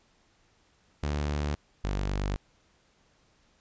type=tone pair in turn; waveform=sawtooth; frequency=73.42 / 49 Hz; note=D2 / G1; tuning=0 / 0 cents; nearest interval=perfect fifth; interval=700 cents; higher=first; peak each=-24 dBFS; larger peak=neither; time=1.03-1.55 / 1.84-2.36 s; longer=neither; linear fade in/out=0 ms; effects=pink hiss -66 dBFS RMS until 3.6 s + resampled to 16000 Hz